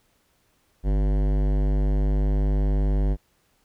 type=tone with hard clipping; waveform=sine; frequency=49.85 Hz; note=G1; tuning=30 cents sharp; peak=-21 dBFS; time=0.83-3.17 s; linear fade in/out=50 ms; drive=18 dB; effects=pink hiss -66 dBFS RMS until 3.64 s